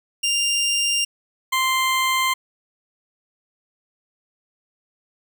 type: tone pair in turn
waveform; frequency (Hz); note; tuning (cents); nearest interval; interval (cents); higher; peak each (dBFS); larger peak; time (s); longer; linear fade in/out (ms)
20% pulse; 2794 / 1045.4; F7 / C6; 0 / -2; octave + perfect fourth; 1702; first; -14 / -13; second; 0.23-1.05 / 1.52-2.34; neither; 10
effects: none